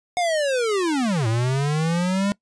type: linear two-way sweep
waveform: square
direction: down then up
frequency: 727 to 109.3 to 204.4 Hz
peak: -20 dBFS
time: 0.17-2.32 s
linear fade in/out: 0 ms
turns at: 1.27 s
effects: noise-tail reverb RT60 0.1 s tail -22 dB re dry + resampled to 22050 Hz